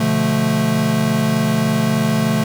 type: chord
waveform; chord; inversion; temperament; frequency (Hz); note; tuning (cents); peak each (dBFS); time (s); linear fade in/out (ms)
square; B half-diminished seventh; none; equal; 123.47 / 146.83 / 174.61 / 220; B2 / D3 / F3 / A3; 0 / 0 / 0 / 0; -24 / -22 / -23 / -18; 0-2.44; 5
effects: none